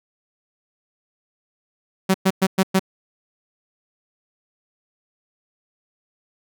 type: tone bursts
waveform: sawtooth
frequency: 190 Hz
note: F#3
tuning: 46 cents sharp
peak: -10 dBFS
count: 5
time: 2.09-2.795 s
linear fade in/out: 10 ms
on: 53 ms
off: 110 ms
effects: none